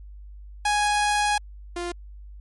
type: tone pair in turn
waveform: sawtooth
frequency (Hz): 830.6 / 349.2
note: G#5 / F4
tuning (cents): 0 / 0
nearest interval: octave + minor third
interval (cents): 1500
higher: first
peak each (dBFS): -16 / -24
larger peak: first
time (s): 0.65-1.38 / 1.76-1.92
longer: first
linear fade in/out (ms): 5
effects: added 50 Hz sine -39 dBFS peak until 2.4 s + MP3 48 kbps